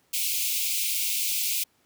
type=high-pass noise; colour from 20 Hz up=white; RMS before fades=-27 dBFS; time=0.13-1.64 s; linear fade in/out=10 ms; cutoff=2200 Hz; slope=96 dB/octave; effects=pink hiss -66 dBFS RMS until 1.85 s + high-pass 100 Hz 12 dB/octave